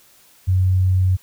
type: tone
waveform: sine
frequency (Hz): 92.9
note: F#2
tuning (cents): +7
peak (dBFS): -13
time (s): 0.47-1.17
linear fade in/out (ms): 20
effects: white hiss -52 dBFS RMS until 1.22 s